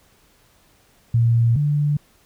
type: tone pair in turn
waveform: sine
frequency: 116.54 / 146.83 Hz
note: A#2 / D3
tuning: 0 / 0 cents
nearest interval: major third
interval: 400 cents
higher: second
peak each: -13 / -16 dBFS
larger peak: first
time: 1.14-1.56 / 1.56-1.97 s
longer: first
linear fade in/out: 5 ms
effects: pink hiss -57 dBFS RMS until 2.25 s